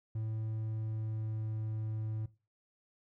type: tone with pitch glide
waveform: triangle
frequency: 110 to 109.18 Hz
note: A2 to A2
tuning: 0 to -13 cents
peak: -32 dBFS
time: 0.15-2.26 s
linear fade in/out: 5 ms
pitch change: -13 cents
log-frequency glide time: 0.45-1.59 s
effects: noise-tail reverb RT60 0.3 s tail -18 dB re dry